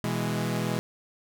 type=chord; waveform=sawtooth; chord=E major; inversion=second; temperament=equal; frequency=123.47 / 164.81 / 207.7 Hz; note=B2 / E3 / G#3; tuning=0 / 0 / 0 cents; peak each=-27 dBFS; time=0.04-0.79 s; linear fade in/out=0 ms; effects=none